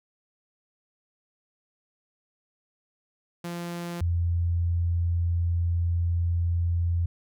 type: tone pair in turn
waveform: sawtooth / sine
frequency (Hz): 172.5 / 85.68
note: F3 / F2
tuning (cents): -21 / -33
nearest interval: octave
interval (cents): 1212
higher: first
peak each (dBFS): -28 / -22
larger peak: second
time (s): 3.44-4.01 / 4.01-7.06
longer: second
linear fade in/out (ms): 5
effects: none